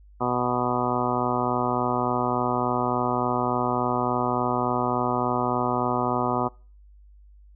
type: harmonic tone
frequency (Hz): 123.47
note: B2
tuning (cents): 0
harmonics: 1 / 2 / 3 / 4 / 5 / 6 / 7 / 8 / 9 / 10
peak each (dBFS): -33 / -29 / -30 / -33 / -32 / -29 / -33 / -30 / -33 / -31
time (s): 0.2-6.49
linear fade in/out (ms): 20
effects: noise-tail reverb RT60 0.4 s tail -26 dB re dry + added 50 Hz sine -48 dBFS peak until 7.55 s